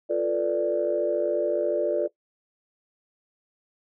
sine chord, B half-diminished seventh, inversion second, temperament equal, 349.2 / 440 / 493.9 / 587.3 Hz, F4 / A4 / B4 / D5, 0 / 0 / 0 / 0 cents, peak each -28 / -28 / -30 / -24 dBFS, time 0.09-2.08 s, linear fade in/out 20 ms, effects noise-tail reverb RT60 0.1 s tail -19 dB re dry + tanh soft clip ceiling -12 dBFS

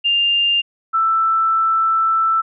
sine tone pair in turn, 2800 / 1326 Hz, F7 / E6, +4 / +10 cents, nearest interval octave + minor second, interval 1294 cents, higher first, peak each -13 dBFS, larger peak neither, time 0.04-0.62 / 0.93-2.42 s, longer second, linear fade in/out 20 ms, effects none

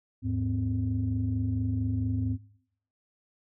sine tone cluster, 80 / 104.4 / 257.6 Hz, D#2 / G#2 / C4, +49 / +10 / -27 cents, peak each -34 / -28 / -31 dBFS, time 0.22-2.38 s, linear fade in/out 50 ms, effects noise-tail reverb RT60 0.7 s tail -21 dB re dry + tanh soft clip ceiling -18 dBFS

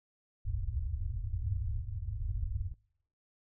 white low-pass noise, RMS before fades -35 dBFS, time 0.45-2.74 s, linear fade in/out 10 ms, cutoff 110 Hz, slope 96 dB/octave, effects noise-tail reverb RT60 0.7 s tail -25 dB re dry

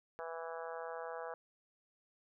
harmonic tone, 164.81 Hz, E3, in tune, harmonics 3 / 4 / 5 / 6 / 7 / 8 / 9 / 10, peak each -45 / -47 / -49 / -51 / -52 / -53 / -54 / -55 dBFS, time 0.19-1.34 s, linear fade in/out 0 ms, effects none

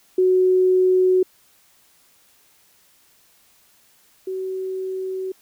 sine tone pair in turn, 370 / 376.9 Hz, F#4 / F#4, 0 / +32 cents, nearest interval unison, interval 32 cents, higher second, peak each -13 / -24 dBFS, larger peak first, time 0.18-1.23 / 4.27-5.32 s, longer neither, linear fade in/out 5 ms, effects white hiss -57 dBFS RMS until 5.41 s

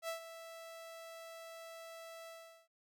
sawtooth tone with ADSR envelope, 659.3 Hz, E5, in tune, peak -33 dBFS, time 0.02-2.68 s, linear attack 65 ms, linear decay 110 ms, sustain -12 dB, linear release 400 ms, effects none

